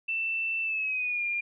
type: tone with pitch glide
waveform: sine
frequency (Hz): 2668 to 2405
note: E7 to D7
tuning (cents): +20 to +41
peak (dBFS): -27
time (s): 0.08-1.41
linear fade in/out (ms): 10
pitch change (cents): -179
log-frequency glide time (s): 0.62-1.24
effects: none